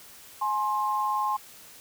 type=tone pair together; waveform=sine; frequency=840.5 / 1059 Hz; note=G#5 / C6; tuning=+20 / +21 cents; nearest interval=major third; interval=401 cents; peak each=-28 / -26 dBFS; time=0.41-1.37 s; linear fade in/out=10 ms; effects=white hiss -49 dBFS RMS until 1.8 s